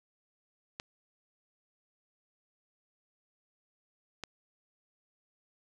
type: clicks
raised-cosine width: 0.2 ms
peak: -21 dBFS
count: 2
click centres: 0.799 / 4.237 s
effects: 9-bit